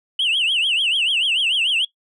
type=tone with vibrato; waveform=sine; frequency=2943 Hz; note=F#7; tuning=10 cents flat; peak=-14 dBFS; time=0.19-1.85 s; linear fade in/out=5 ms; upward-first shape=triangle; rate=6.8 Hz; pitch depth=230 cents each way; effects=noise-tail reverb RT60 0.1 s tail -19 dB re dry + tanh soft clip ceiling -14 dBFS